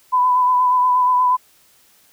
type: tone with vibrato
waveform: sine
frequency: 1000 Hz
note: B5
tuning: 21 cents sharp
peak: -12 dBFS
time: 0.12-1.37 s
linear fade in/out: 20 ms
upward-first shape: sine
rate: 8.4 Hz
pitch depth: 23 cents each way
effects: white hiss -54 dBFS RMS until 2.12 s